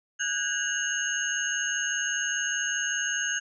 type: tone cluster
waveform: sine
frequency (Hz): 1488 / 1633 / 2820 / 2920 / 6480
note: F#6 / G#6 / F7 / F#7 / G#8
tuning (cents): +9 / -30 / +16 / -24 / -43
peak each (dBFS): -33 / -30 / -38 / -35 / -31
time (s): 0.19-3.4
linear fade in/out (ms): 20
effects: none